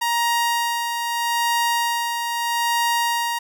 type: tone with tremolo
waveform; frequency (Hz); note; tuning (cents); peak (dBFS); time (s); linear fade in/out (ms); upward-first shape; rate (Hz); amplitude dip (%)
sawtooth; 940; A#5; +14; -14; 0.01-3.39; 10; sine; 0.79; 45
effects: none